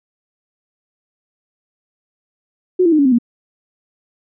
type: tone with pitch steps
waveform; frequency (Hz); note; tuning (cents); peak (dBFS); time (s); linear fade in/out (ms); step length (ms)
sine; 365.6 / 335.3 / 307.4 / 281.9 / 258.5 / 237.1; F#4 / E4 / D#4 / C#4 / C4 / A#3; -21 / +30 / -21 / +29 / -21 / +30; -9; 2.79-3.186; 10; 66
effects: none